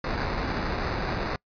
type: noise with sample-and-hold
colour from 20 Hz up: pink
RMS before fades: -29 dBFS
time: 0.04-1.36 s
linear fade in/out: 2 ms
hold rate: 3150 Hz
effects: noise-tail reverb RT60 0.1 s tail -26 dB re dry + resampled to 11025 Hz